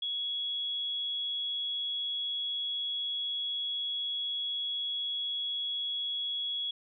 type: tone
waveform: sine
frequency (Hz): 3348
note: G#7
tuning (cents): +13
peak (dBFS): -31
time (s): 0.02-6.71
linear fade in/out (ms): 5
effects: none